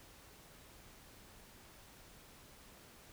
silence, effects pink hiss -59 dBFS RMS until 3.12 s

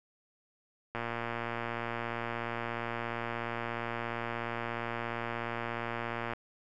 click train, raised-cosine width 0.5 ms, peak -20 dBFS, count 631, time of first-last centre 0.95-6.335 s, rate 117 Hz, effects none

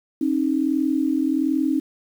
sine tone pair together, 269.8 / 311.1 Hz, C#4 / D#4, -47 / 0 cents, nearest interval major second, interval 247 cents, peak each -21 dBFS, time 0.21-1.8 s, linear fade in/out 5 ms, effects 8-bit

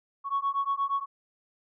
sine beating tone pair, 1106 / 1114.5 Hz, C#6 / C#6, -4 / +9 cents, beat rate 8.5 Hz, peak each -28 dBFS, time 0.24-1.06 s, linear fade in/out 50 ms, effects tanh soft clip ceiling -20 dBFS

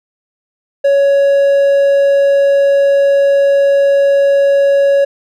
triangle tone, 558 Hz, C#5, 11 cents sharp, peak -5 dBFS, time 0.84-5.05 s, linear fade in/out 10 ms, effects none

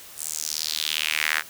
sawtooth tone with high-pass filter sweep, 77.3 Hz, D#2, 11 cents flat, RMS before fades -27 dBFS, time 0.16-1.43 s, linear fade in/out 50 ms, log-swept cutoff 9000 to 1600 Hz, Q 2.9, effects white hiss -44 dBFS RMS until 1.49 s

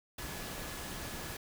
sine tone in noise, 1700 Hz, G#6, 40 cents sharp, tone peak -53 dBFS, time 0.18-1.37 s, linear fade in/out 5 ms, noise pink, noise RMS -42 dBFS, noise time 0.18-1.37 s, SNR -14 dB, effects none

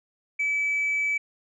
sine tone, 2299 Hz, D7, 37 cents flat, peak -21 dBFS, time 0.39-1.18 s, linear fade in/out 10 ms, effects tanh soft clip ceiling -20 dBFS

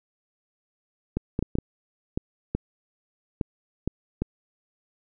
clicks, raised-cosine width 3 ms, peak -12 dBFS, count 10, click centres 1.17 / 1.391 / 1.426 / 1.554 / 1.586 / 2.175 / 2.55 / 3.412 / 3.876 / 4.22 s, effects none

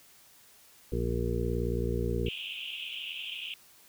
harmonic tone, 58.7 Hz, A#1, 13 cents sharp, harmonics 1 / 2 / 3 / 4 / 6 / 7 / 8, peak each -32 / -34 / -38 / -38 / -37 / -36 / -37 dBFS, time 0.92-2.29 s, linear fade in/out 5 ms
white band-pass noise, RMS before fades -39 dBFS, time 2.26-3.54 s, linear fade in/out 2 ms, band 2500 to 3300 Hz, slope 96 dB/octave
effects white hiss -58 dBFS RMS until 3.88 s

